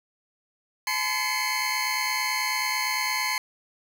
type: tone cluster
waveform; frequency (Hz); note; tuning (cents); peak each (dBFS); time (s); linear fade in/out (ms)
25% pulse; 858 / 1021 / 2111 / 2239; A5 / C6 / C7 / C#7; -44 / -43 / +15 / +17; -29 / -26 / -25 / -28; 0.87-3.38; 2
effects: none